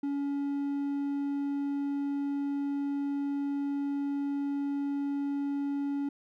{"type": "tone", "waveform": "triangle", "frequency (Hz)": 282.2, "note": "C#4", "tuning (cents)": 31, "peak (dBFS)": -27, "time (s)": [0.03, 6.09], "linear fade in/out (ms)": 5, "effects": []}